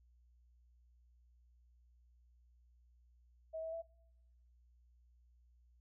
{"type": "tone with pitch steps", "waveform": "sine", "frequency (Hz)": [642, 648, 662], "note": ["E5", "E5", "E5"], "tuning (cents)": [-46, -30, 7], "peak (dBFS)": -40, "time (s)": [3.53, 3.824], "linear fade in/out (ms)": 20, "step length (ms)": 98, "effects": ["noise-tail reverb RT60 0.9 s tail -26 dB re dry", "added 60 Hz sine -65 dBFS peak until 5.8 s"]}